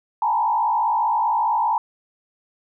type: tone with frequency modulation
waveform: sine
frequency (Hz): 904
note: A5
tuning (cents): +47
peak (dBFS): -17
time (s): 0.22-1.78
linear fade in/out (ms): 2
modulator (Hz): 55.2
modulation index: 1.4
effects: none